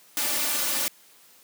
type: noise with comb filter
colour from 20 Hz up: white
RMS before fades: -26 dBFS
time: 0.17-0.88 s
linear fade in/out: 0 ms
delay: 3.4 ms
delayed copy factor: +0.85
effects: white hiss -55 dBFS RMS until 1.43 s + high-pass 150 Hz 12 dB/octave